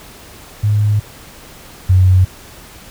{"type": "tone pair in turn", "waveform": "sine", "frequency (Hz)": [104.7, 92.71], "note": ["G#2", "F#2"], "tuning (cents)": [15, 4], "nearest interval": "major second", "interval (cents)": 211, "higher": "first", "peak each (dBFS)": [-10, -6], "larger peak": "second", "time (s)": [[0.63, 1], [1.89, 2.25]], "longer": "first", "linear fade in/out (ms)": 10, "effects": ["pink hiss -38 dBFS RMS until 2.9 s"]}